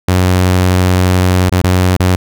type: tone with dropouts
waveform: sawtooth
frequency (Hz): 91.6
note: F#2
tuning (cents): -17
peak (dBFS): -4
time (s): 0.08-2.16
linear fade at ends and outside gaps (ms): 5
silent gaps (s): 1.496-1.518 / 1.617-1.639 / 1.967-1.998
effects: none